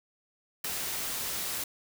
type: noise with ADSR envelope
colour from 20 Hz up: white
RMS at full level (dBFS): -30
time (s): 0.64-1.64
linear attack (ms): 6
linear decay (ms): 5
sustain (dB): -4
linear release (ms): 4
effects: none